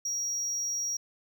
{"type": "tone", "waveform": "triangle", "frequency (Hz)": 5680, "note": "F8", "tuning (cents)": 28, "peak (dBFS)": -28, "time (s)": [0.05, 0.97], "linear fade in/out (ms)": 5, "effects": []}